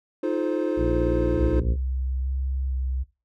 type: chord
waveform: triangle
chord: F dominant seventh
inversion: third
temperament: equal with one note detuned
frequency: 311.1 / 349.2 / 429.2 / 523.3 Hz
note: Eb4 / F4 / A4 / C5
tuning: 0 / 0 / -43 / 0 cents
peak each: -25 / -25 / -29 / -27 dBFS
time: 0.23-1.6 s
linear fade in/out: 5 ms
type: harmonic tone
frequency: 58.27 Hz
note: A#1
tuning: in tune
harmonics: 1 / 2 / 3 / 4 / 5 / 6 / 7 / 8 / 9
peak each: -25 / -31 / -35 / -37 / -39 / -41 / -42 / -43 / -44 dBFS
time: 0.76-1.77 s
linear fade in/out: 50 ms
type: tone with vibrato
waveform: sine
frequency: 65.41 Hz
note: C2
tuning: in tune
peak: -24 dBFS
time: 1.34-3.04 s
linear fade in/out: 20 ms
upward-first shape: square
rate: 1.1 Hz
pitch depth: 17 cents each way
effects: noise-tail reverb RT60 0.3 s tail -19 dB re dry